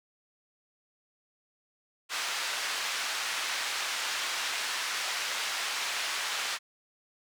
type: band-pass noise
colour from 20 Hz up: pink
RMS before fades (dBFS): -33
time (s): 2.09-6.59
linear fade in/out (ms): 50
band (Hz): 1300 to 6400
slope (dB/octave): 12
effects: none